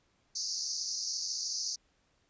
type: band-pass noise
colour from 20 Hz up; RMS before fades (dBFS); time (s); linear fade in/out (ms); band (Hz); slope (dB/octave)
white; -36; 0.35-1.76; 10; 4500 to 6400; 96
effects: pink hiss -72 dBFS RMS until 2.29 s + resampled to 16000 Hz